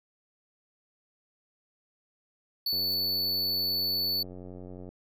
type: tone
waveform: square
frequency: 4468 Hz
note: C#8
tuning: 13 cents sharp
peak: -27 dBFS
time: 2.66-4.23 s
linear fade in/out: 5 ms
type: click train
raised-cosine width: 2 ms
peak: -31 dBFS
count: 198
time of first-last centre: 2.73-4.89 s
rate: 91.2 Hz
type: noise with exponential growth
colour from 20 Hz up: violet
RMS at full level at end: -43 dBFS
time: 2.75-2.94 s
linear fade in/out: 2 ms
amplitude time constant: 40 ms
effects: none